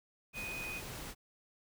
sine tone in noise, 2492 Hz, D#7, 2 cents sharp, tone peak -40 dBFS, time 0.33-0.82 s, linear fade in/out 50 ms, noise pink, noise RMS -45 dBFS, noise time 0.33-1.15 s, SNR +2 dB, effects none

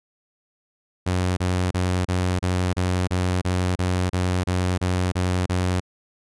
sawtooth tone bursts, 91 Hz, F#2, 28 cents flat, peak -16 dBFS, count 14, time 1.06-5.803 s, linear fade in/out 10 ms, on 310 ms, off 31 ms, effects resampled to 24000 Hz

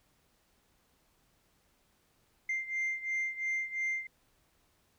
sine beating tone pair, 2093 / 2095.9 Hz, C7 / C7, 0 / +2 cents, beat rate 2.9 Hz, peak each -32 / -35 dBFS, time 2.49-4.07 s, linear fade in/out 5 ms, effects tanh soft clip ceiling -28 dBFS + pink hiss -71 dBFS RMS until 4.98 s

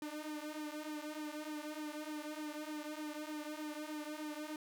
sawtooth tone with flanger, 303.1 Hz, D#4, 45 cents flat, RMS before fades -44 dBFS, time 0.02-4.56 s, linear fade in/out 2 ms, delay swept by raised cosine 1.4 to 4.4 ms, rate 3.3 Hz, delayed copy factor -0.8, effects none

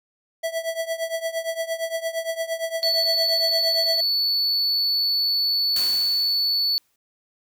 square tone with tremolo, 657 Hz, E5, 6 cents flat, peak -22 dBFS, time 0.43-4.01 s, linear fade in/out 10 ms, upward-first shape triangle, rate 8.7 Hz, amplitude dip 90%
triangle tone, 4452 Hz, C#8, 7 cents sharp, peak -18 dBFS, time 2.83-6.78 s, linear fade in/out 0 ms
white noise with exponential decay, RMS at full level -30 dBFS, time 5.76-6.96 s, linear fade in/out 2 ms, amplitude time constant 260 ms
effects none

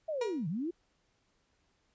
sine linear two-way sweep, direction down then up, 659.3 to 144.8 to 361.4 Hz, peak -32 dBFS, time 0.08-0.71 s, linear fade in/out 10 ms, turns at 0.48 s
30% pulse tone with exponential decay, 477.4 Hz, A#4, 41 cents sharp, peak -29 dBFS, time 0.21-0.47 s, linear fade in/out 5 ms, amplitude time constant 55 ms
effects pink hiss -74 dBFS RMS until 1.94 s + resampled to 16000 Hz

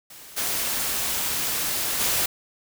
white noise with level steps, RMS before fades -44 / -26 / -23 dBFS, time 0.1-2.26 s, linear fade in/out 5 ms, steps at 0.36 / 1.99 s, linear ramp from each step 20 ms, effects none

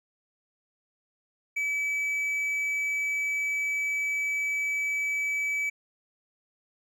triangle tone with hard clipping, 2294 Hz, D7, 41 cents flat, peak -27 dBFS, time 1.56-5.7 s, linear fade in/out 10 ms, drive 6 dB, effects none

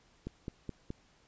click train, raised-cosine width 3 ms, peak -25 dBFS, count 4, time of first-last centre 0.27-0.904 s, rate 4.73 Hz, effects pink hiss -66 dBFS RMS until 1.27 s + resampled to 16000 Hz

